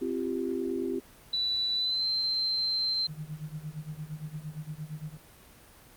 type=chord; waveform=sine; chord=C suspended fourth; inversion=none; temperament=equal with one note detuned; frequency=261.6 / 342.6 / 392 Hz; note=C4 / F4 / G4; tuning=0 / -33 / 0 cents; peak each=-33 dBFS; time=0.01-1 s; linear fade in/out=10 ms
type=tone with pitch glide; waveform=sine; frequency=3962 to 4116 Hz; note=B7 to C8; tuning=+5 to -29 cents; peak=-26 dBFS; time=1.33-3.07 s; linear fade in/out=5 ms; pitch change=+66 cents; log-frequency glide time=1.75-2.07 s
type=tone with tremolo; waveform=sine; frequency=153.5 Hz; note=D#3; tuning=23 cents flat; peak=-33 dBFS; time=3.07-5.18 s; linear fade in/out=50 ms; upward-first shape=sine; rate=8.7 Hz; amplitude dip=85%
effects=pink hiss -54 dBFS RMS until 5.96 s + Opus 32 kbps